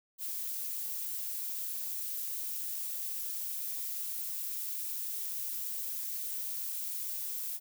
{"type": "noise with amplitude modulation", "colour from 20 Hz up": "violet", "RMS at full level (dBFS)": -35, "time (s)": [0.18, 7.6], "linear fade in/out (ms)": 50, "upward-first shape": "sine", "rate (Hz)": 258, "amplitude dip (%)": 50, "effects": []}